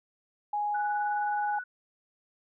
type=tone; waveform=sine; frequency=830.6 Hz; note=G#5; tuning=in tune; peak=-27 dBFS; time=0.53-1.59 s; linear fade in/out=5 ms
type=tone with tremolo; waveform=sine; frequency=1480 Hz; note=F#6; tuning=in tune; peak=-33 dBFS; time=0.74-1.64 s; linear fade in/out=10 ms; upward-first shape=sine; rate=19 Hz; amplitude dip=50%
effects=none